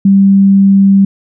sine tone, 196.1 Hz, G3, 1 cent sharp, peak -3 dBFS, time 0.05-1.05 s, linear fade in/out 5 ms, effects none

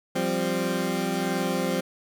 20% pulse chord, F suspended second, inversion none, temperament equal, 174.61 / 196 / 261.6 Hz, F3 / G3 / C4, 0 / 0 / 0 cents, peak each -24 dBFS, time 0.15-1.81 s, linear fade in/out 10 ms, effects none

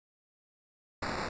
white noise with sample-and-hold, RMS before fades -35 dBFS, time 1.02-1.29 s, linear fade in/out 5 ms, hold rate 3150 Hz, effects resampled to 16000 Hz

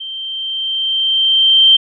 sine tone with level ramp, 3136 Hz, G7, in tune, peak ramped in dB -24 to -4 dBFS, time 0-1.77 s, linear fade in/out 10 ms, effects none

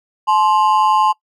triangle ring-modulated tone, 955 Hz, A#5, 42 cents sharp, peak -6 dBFS, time 0.27-1.13 s, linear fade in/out 20 ms, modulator 94.6 Hz, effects noise-tail reverb RT60 0.1 s tail -22 dB re dry

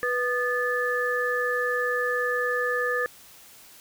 sine tone cluster, 492.7 / 1224 / 1738 Hz, B4 / D#6 / A6, -4 / -29 / -22 cents, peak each -27 / -31 / -26 dBFS, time 0.03-3.06 s, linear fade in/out 0 ms, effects white hiss -50 dBFS RMS until 3.8 s

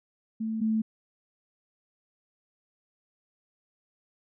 sine tone pair in turn, 221.3 / 219.9 Hz, A3 / A3, +10 / -1 cents, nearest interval unison, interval 11 cents, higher first, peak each -28 / -23 dBFS, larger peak second, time 0.4-0.61 / 0.61-0.82 s, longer neither, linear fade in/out 10 ms, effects none

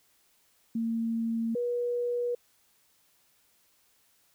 sine tone pair in turn, 228.2 / 483.5 Hz, A#3 / B4, -37 / -37 cents, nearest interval octave + minor second, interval 1300 cents, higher second, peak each -27 dBFS, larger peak neither, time 0.75-1.55 / 1.55-2.35 s, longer neither, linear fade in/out 5 ms, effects white hiss -67 dBFS RMS until 4.34 s

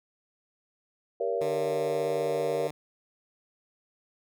sine chord, G diminished seventh, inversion none, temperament just, 392 / 470.4 / 564.5 / 677.4 Hz, G4 / Bb4 / Db5 / Fb5, 0 / +16 / +31 / +47 cents, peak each -34 / -29 / -32 / -34 dBFS, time 1.2-2.68 s, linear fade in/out 5 ms
10% pulse tone, 150 Hz, D3, 37 cents sharp, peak -27 dBFS, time 1.41-2.71 s, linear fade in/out 2 ms
effects none

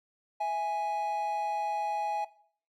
triangle tone pair together, 659.3 / 830.7 Hz, E5 / G#5, 0 / 0 cents, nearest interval major third, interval 400 cents, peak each -34 / -27 dBFS, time 0.4-2.25 s, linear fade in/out 10 ms, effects noise-tail reverb RT60 0.5 s tail -17 dB re dry

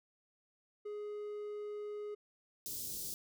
triangle tone, 417.1 Hz, G#4, 7 cents sharp, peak -38 dBFS, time 0.85-2.15 s, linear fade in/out 10 ms
white band-stop noise, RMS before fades -42 dBFS, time 2.66-3.14 s, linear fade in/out 0 ms, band 440 to 4300 Hz, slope 24 dB/octave
effects none

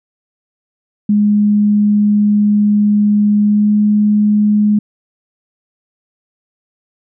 sine tone with pitch glide, 207.7 to 209.3 Hz, G#3 to G#3, 0 to +14 cents, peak -8 dBFS, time 1.09-4.79 s, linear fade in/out 5 ms, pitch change +14 cents, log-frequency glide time 3.43-3.71 s, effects none

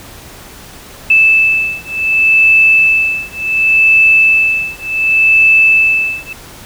sine beating tone pair, 2630 / 2630.68 Hz, E7 / E7, -5 / -4 cents, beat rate 0.68 Hz, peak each -10 dBFS, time 1.1-6.33 s, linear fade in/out 5 ms, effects pink hiss -34 dBFS RMS until 6.65 s

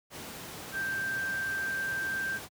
sine tone in noise, 1572 Hz, G6, 4 cents sharp, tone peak -30 dBFS, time 0.72-2.4 s, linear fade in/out 50 ms, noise pink, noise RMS -42 dBFS, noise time 0.1-2.49 s, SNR +9 dB, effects high-pass 100 Hz 12 dB/octave

